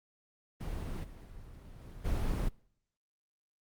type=noise with level steps; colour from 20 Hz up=brown; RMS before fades=-37 / -48 / -50 / -47 / -32 dBFS; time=0.6-2.49 s; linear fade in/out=10 ms; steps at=1.03 / 1.24 / 1.79 / 2.04 s; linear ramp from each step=20 ms; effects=noise-tail reverb RT60 0.7 s tail -25 dB re dry + Opus 24 kbps